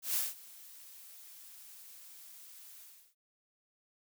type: noise with ADSR envelope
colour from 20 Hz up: blue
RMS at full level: -31 dBFS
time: 0.02-3.15 s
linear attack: 140 ms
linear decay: 180 ms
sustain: -22 dB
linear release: 340 ms
effects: none